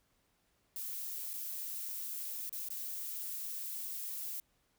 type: noise with dropouts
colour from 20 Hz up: violet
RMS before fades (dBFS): -41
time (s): 0.76-4.4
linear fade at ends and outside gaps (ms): 1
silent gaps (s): 1.333-1.338 / 2.494-2.527 / 2.687-2.703
effects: pink hiss -75 dBFS RMS until 4.78 s